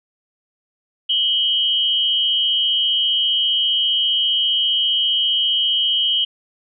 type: tone pair together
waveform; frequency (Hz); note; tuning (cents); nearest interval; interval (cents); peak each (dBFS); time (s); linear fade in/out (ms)
sine; 2960 / 3195; F#7 / G7; 0 / +32; minor second; 132; -18; 1.09-6.25; 10
effects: none